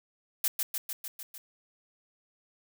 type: noise with echo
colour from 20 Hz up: blue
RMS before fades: -27 dBFS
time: 0.44-0.48 s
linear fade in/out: 2 ms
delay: 150 ms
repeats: 6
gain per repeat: -3 dB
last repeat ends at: 1.38 s
effects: none